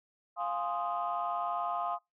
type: chord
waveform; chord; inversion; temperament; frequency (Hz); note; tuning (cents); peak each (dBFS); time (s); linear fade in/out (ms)
sine; F minor seventh; none; equal; 698.5 / 830.6 / 1046.5 / 1244.5; F5 / Ab5 / C6 / Eb6; 0 / 0 / 0 / 0; -34 / -38 / -36 / -36; 0.36-1.99; 50
effects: noise-tail reverb RT60 0.2 s tail -26 dB re dry + tanh soft clip ceiling -23 dBFS